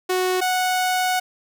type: tone pair in turn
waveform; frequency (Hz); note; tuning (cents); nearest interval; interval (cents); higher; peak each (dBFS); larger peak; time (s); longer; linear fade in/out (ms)
sawtooth; 368.6 / 737.2; F#4 / F#5; -7 / -7; octave; 1200; second; -15; neither; 0.09-0.41 / 0.41-1.2; second; 10
effects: none